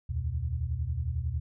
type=tone cluster; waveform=sine; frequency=72.6 / 83.6 / 121.8 Hz; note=D2 / E2 / B2; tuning=-19 / +25 / -24 cents; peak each=-33 / -32 / -34 dBFS; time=0.09-1.4 s; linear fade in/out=10 ms; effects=none